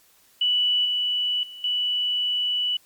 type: tone with level steps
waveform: sine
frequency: 2960 Hz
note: F#7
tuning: in tune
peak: -18 / -21 / -37 / -21 dBFS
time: 0.41-2.77 s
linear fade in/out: 5 ms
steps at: 0.85 / 1.43 / 1.64 s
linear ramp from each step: 2 ms
effects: white hiss -58 dBFS RMS until 2.85 s + MP3 96 kbps